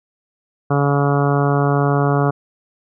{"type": "harmonic tone", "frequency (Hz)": 142.1, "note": "C#3", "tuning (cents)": 43, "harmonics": [1, 2, 3, 4, 5, 6, 7, 8, 9, 10], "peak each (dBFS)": [-16, -22, -21, -26, -23, -29, -30, -26, -28, -30], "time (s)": [0.7, 2.31], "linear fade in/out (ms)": 10, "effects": []}